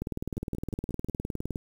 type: two click trains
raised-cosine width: 3 ms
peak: -23 / -19 dBFS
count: 5 / 31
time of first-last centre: 0.37-1.087 / 0.02-1.558 s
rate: 5.58 / 19.5 Hz
effects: 8-bit